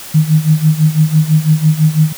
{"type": "tone with tremolo", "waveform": "sine", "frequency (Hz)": 155.56, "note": "D#3", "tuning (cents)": 0, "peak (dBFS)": -4, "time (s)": [0.14, 2.13], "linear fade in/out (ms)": 10, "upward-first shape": "sine", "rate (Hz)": 6, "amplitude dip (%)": 85, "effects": ["white hiss -30 dBFS RMS until 2.17 s"]}